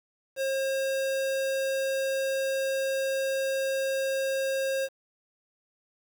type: tone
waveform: square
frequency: 537 Hz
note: C5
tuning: 45 cents sharp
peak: -27 dBFS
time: 0.36-4.89 s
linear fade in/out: 50 ms
effects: 9-bit